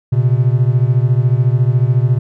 triangle beating tone pair, 120 / 134 Hz, B2 / C3, -49 / +42 cents, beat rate 14 Hz, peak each -10 / -12 dBFS, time 0.12-2.19 s, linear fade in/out 10 ms, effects none

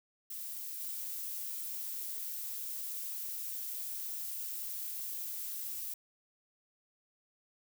violet noise with level steps, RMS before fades -42 / -40 dBFS, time 0.3-5.94 s, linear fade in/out 5 ms, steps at 0.8 s, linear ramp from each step 5 ms, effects none

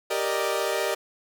sawtooth chord, Eb major seventh, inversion first, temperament equal, 392 / 466.2 / 587.3 / 622.3 Hz, G4 / Bb4 / D5 / Eb5, 0 / 0 / 0 / 0 cents, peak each -26 dBFS, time 0.1-0.95 s, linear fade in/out 10 ms, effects none

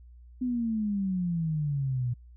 sine exponential sweep, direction down, 255.3 to 119.4 Hz, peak -26 dBFS, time 0.41-2.14 s, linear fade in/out 10 ms, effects added 60 Hz sine -48 dBFS peak until 2.36 s

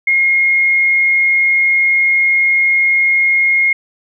sine tone, 2146 Hz, C7, 43 cents sharp, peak -9 dBFS, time 0.07-3.73 s, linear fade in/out 5 ms, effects none

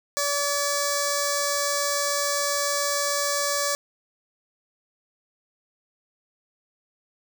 5% pulse tone with notch filter, 573 Hz, D5, 43 cents flat, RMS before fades -25 dBFS, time 0.17-3.75 s, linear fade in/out 0 ms, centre 2900 Hz, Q 0.71, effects none

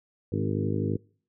harmonic tone with a mistuned harmonic, 51.91 Hz, G#1, in tune, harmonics 2 / 3 / 4 / 5 / 6 / 7 / 8 / 9, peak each -30 / -32 / -33 / -34 / -35 / -35 / -36 / -37 dBFS, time 0.32-0.97 s, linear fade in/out 5 ms, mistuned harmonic 6, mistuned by -27 cents, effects noise-tail reverb RT60 0.5 s tail -26 dB re dry

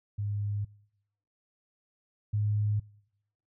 sine tone pair in turn, 102.7 / 104.8 Hz, G#2 / G#2, -19 / +16 cents, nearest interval unison, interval 35 cents, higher second, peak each -29 / -25 dBFS, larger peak second, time 0.18-0.65 / 2.33-2.8 s, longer neither, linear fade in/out 10 ms, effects noise-tail reverb RT60 0.9 s tail -26 dB re dry

